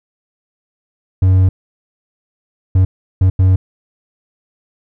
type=tone bursts at uneven times; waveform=triangle; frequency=93.5 Hz; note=F#2; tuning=19 cents sharp; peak=-5 dBFS; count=4; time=1.22-1.49 / 2.75-2.85 / 3.21-3.3 / 3.39-3.56 s; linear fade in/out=5 ms; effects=none